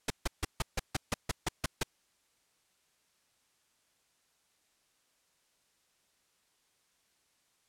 pink noise bursts, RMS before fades -30 dBFS, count 11, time 0.08-1.833 s, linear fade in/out 5 ms, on 23 ms, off 150 ms, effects white hiss -73 dBFS RMS until 7.68 s + low-pass 10000 Hz 12 dB/octave

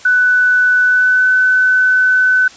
sine tone with pitch glide, 1492 to 1508.5 Hz, F#6 to F#6, +14 to +33 cents, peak -8 dBFS, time 0.05-2.48 s, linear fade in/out 5 ms, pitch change +19 cents, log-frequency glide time 0.84-1.28 s, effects white hiss -38 dBFS RMS until 2.56 s + resampled to 16000 Hz

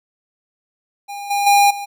square tone with level steps, 809 Hz, G#5, 46 cents flat, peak -28 / -17 / -10 / -26 dBFS, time 1.08-1.86 s, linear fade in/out 20 ms, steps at 1.3 / 1.46 / 1.7 s, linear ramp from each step 10 ms, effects none

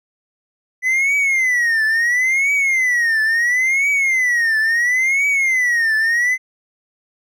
triangle tone with vibrato, 1995 Hz, B6, 17 cents sharp, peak -12 dBFS, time 0.82-6.38 s, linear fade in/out 50 ms, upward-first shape triangle, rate 0.73 Hz, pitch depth 240 cents each way, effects none

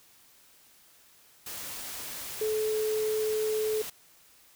sine tone in noise, 432.1 Hz, A4, 31 cents flat, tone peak -26 dBFS, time 2.41-3.82 s, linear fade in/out 5 ms, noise white, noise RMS -39 dBFS, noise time 1.46-3.9 s, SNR +10 dB, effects white hiss -59 dBFS RMS until 4.55 s

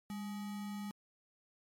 sine tone with sample-and-hold, 202.9 Hz, G#3, 40 cents flat, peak -39 dBFS, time 0.1-0.91 s, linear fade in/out 0 ms, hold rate 1050 Hz, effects MP3 64 kbps

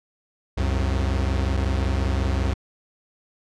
45% pulse tone pair together, 66 / 91.45 Hz, C2 / F#2, +16 / -20 cents, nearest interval tritone, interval 564 cents, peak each -22 / -25 dBFS, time 0.57-2.54 s, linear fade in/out 10 ms, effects low-pass 6000 Hz 12 dB/octave

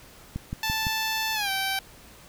click train, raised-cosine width 5 ms, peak -18 dBFS, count 4, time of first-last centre 0.36-0.868 s, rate 5.9 Hz
10% pulse tone with pitch glide, 880 to 775 Hz, A5 to G5, 0 to -20 cents, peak -17 dBFS, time 0.63-1.79 s, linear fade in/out 2 ms, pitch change -220 cents, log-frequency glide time 1.34-1.5 s
effects pink hiss -50 dBFS RMS until 2.28 s

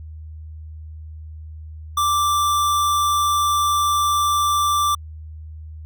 square tone, 1174.7 Hz, D6, in tune, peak -17 dBFS, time 1.97-4.95 s, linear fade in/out 5 ms, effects added 78 Hz sine -33 dBFS peak until 5.85 s

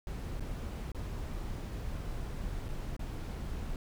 brown noise with dropouts, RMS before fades -38 dBFS, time 0.07-3.76 s, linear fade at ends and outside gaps 1 ms, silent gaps 0.397-0.406 / 0.918-0.947 / 2.684-2.688 / 2.965-2.993 s, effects none

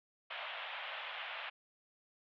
white band-pass noise, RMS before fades -44 dBFS, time 0.3-1.5 s, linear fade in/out 10 ms, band 580 to 3300 Hz, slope 48 dB/octave, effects none

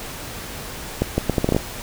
accelerating click train, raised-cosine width 2 ms, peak -4 dBFS, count 9, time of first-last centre 1.02-1.565 s, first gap 160 ms, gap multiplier 0.73, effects pink hiss -33 dBFS RMS until 1.82 s

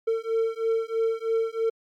triangle beating tone pair, 450 / 453.1 Hz, A4 / A#4, +39 / -49 cents, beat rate 3.1 Hz, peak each -24 dBFS, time 0.07-1.7 s, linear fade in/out 10 ms, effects MP3 96 kbps

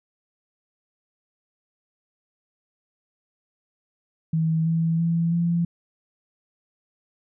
sine tone with pitch steps, 161 / 164.1 / 167.26 / 170.48 Hz, E3 / E3 / E3 / F3, -41 / -8 / +26 / -41 cents, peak -19 dBFS, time 4.33-5.65 s, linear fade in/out 5 ms, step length 330 ms, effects none

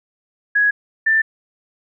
sine tone pair in turn, 1668 / 1777.2 Hz, G#6 / A6, +7 / +17 cents, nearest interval minor second, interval 110 cents, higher second, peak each -12 / -12 dBFS, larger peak neither, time 0.55-0.71 / 1.06-1.22 s, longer neither, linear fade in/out 10 ms, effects none

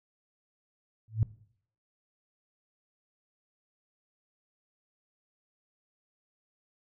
sine tone with exponential growth, 110 Hz, A2, in tune, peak -18 dBFS, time 1.08-1.23 s, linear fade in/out 0 ms, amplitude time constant 31 ms, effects noise-tail reverb RT60 0.6 s tail -19 dB re dry

